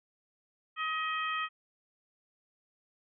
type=harmonic tone; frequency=632 Hz; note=D#5; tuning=27 cents sharp; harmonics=2 / 3 / 4 / 5; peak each=-33 / -37 / -39 / -41 dBFS; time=0.76-1.49 s; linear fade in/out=50 ms; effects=none